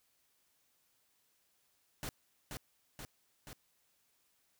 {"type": "noise with echo", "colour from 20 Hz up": "pink", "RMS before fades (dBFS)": -41, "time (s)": [2.03, 2.09], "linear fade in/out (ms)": 0, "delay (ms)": 480, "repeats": 3, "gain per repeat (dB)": -3, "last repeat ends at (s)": 3.53, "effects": ["white hiss -75 dBFS RMS until 4.59 s"]}